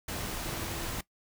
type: tone in noise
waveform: sine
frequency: 336.1 Hz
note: E4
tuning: 34 cents sharp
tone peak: -45 dBFS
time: 0.44-0.86 s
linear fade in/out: 5 ms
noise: pink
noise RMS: -36 dBFS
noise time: 0.08-1.01 s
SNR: -12 dB
effects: noise-tail reverb RT60 0.1 s tail -19 dB re dry